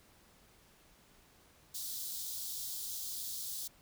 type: high-pass noise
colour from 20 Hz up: white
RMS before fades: -41 dBFS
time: 1.74-3.68 s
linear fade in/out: 10 ms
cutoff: 3500 Hz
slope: 48 dB/octave
effects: pink hiss -64 dBFS RMS until 3.81 s